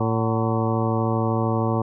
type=harmonic tone with a mistuned harmonic; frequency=112.9 Hz; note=A2; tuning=45 cents sharp; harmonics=1 / 2 / 3 / 4 / 5 / 7 / 8 / 9 / 10; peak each=-23 / -26 / -28 / -29 / -30 / -31 / -32 / -33 / -33 dBFS; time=0-1.82 s; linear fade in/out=5 ms; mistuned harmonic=7; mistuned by=-88 cents; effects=none